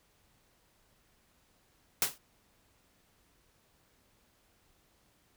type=noise with exponential decay; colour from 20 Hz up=white; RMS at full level=-24 dBFS; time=2.02-2.18 s; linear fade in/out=0 ms; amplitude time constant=34 ms; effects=pink hiss -69 dBFS RMS until 5.36 s